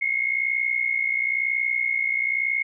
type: tone pair together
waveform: sine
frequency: 2132 / 2193 Hz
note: C7 / C#7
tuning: +32 / -19 cents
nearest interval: unison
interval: 49 cents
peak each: -24 dBFS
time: 0.01-2.63 s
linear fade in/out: 10 ms
effects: none